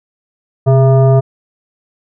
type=tone with frequency modulation; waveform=sine; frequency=129.2 Hz; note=C3; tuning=21 cents flat; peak=-5 dBFS; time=0.66-1.21 s; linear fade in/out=20 ms; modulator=537 Hz; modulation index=0.77; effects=none